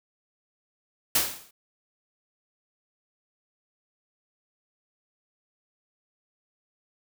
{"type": "noise with exponential decay", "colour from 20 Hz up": "white", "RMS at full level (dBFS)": -19, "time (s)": [1.15, 1.51], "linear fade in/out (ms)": 5, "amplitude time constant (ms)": 77, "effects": []}